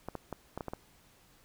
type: clicks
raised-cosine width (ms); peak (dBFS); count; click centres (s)
1; -23; 7; 0.086 / 0.153 / 0.327 / 0.576 / 0.608 / 0.683 / 0.735
effects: pink hiss -63 dBFS RMS until 1.44 s